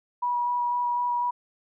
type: tone with vibrato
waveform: sine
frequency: 970 Hz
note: B5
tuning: 31 cents flat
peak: -23 dBFS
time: 0.22-1.31 s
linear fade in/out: 10 ms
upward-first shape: square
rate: 4 Hz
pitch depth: 9 cents each way
effects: none